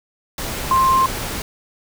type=tone in noise; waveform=sine; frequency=1053 Hz; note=C6; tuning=11 cents sharp; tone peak=-12 dBFS; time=0.71-1.06 s; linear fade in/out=2 ms; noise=pink; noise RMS=-26 dBFS; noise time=0.38-1.42 s; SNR=+11 dB; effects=none